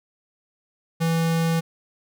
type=tone; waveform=square; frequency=164.81 Hz; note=E3; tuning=in tune; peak=-20 dBFS; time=1-1.61 s; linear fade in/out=20 ms; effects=none